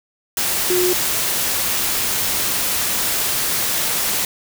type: tone in noise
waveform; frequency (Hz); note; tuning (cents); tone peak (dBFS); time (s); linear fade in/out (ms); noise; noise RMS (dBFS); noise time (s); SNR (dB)
sine; 360.6; F#4; -45; -16; 0.7-0.93; 2; white; -20; 0.37-4.25; +1
effects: none